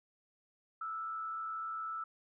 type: tone with frequency modulation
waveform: sine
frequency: 1318 Hz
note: E6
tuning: 1 cent flat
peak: -37 dBFS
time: 0.81-2.04 s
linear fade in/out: 5 ms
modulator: 96.7 Hz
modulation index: 0.46
effects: none